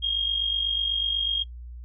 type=tone with amplitude modulation; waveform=sine; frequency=3243 Hz; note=G#7; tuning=42 cents flat; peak=-20 dBFS; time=0.02-1.44 s; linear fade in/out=20 ms; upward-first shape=sine; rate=48.1 Hz; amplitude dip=60%; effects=noise-tail reverb RT60 0.1 s tail -23 dB re dry + added 60 Hz sine -37 dBFS peak until 1.84 s